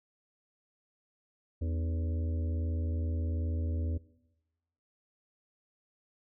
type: harmonic tone with a mistuned harmonic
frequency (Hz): 82.41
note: E2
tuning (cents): 0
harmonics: 1 / 3 / 4 / 5 / 6 / 7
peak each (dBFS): -30 / -42 / -45 / -50 / -49 / -52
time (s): 1.61-3.98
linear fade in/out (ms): 10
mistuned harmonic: 4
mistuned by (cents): -130
effects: noise-tail reverb RT60 1.0 s tail -20 dB re dry